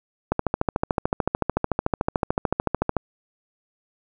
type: click train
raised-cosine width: 1 ms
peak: -6 dBFS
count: 37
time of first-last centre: 0.32-2.967 s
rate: 13.6 Hz
effects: none